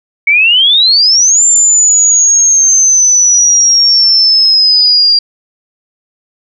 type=exponential two-way sweep; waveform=sine; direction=up then down; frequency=2217 to 7280 to 4753 Hz; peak=-4 dBFS; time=0.27-5.19 s; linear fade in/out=5 ms; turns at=1.43 s; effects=none